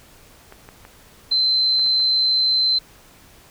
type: clicks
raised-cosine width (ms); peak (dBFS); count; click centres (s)
0.5; -25; 7; 0.524 / 0.689 / 0.851 / 1.321 / 1.794 / 1.864 / 2.002
type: tone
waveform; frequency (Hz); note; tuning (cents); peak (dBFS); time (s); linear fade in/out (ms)
sine; 4083; C8; -43; -15; 1.31-2.79; 10
effects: pink hiss -49 dBFS RMS until 3.5 s